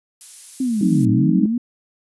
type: noise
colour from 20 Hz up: violet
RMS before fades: -34 dBFS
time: 0.21-1.05 s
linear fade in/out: 0 ms
type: linear two-way sweep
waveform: sine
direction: down then up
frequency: 269 to 107.5 to 247.4 Hz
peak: -17 dBFS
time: 0.6-1.58 s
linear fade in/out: 5 ms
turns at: 1.1 s
type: chord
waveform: sine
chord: F# diminished seventh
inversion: none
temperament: equal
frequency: 185 / 220 / 261.6 / 311.1 Hz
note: F#3 / A3 / C4 / Eb4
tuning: 0 / 0 / 0 / 0 cents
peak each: -20 dBFS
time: 0.81-1.46 s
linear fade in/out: 5 ms
effects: resampled to 24000 Hz